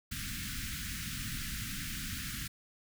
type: band-stop noise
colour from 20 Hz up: pink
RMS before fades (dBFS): -39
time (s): 0.11-2.48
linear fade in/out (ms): 10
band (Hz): 270 to 1400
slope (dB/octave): 48
effects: none